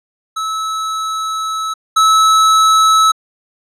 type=tone pair in turn; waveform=square; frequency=1300 / 1300 Hz; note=E6 / E6; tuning=-24 / -24 cents; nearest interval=unison; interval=0 cents; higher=neither; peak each=-18 / -8 dBFS; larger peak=second; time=0.36-1.74 / 1.96-3.12 s; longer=first; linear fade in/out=10 ms; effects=low-pass 9000 Hz 12 dB/octave